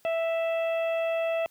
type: harmonic tone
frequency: 659.3 Hz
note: E5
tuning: in tune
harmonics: 1 / 2 / 3 / 4 / 5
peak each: -25 / -41 / -42 / -37 / -48 dBFS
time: 0.05-1.46 s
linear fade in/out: 0 ms
effects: white hiss -63 dBFS RMS until 1.5 s + high-pass 80 Hz 12 dB/octave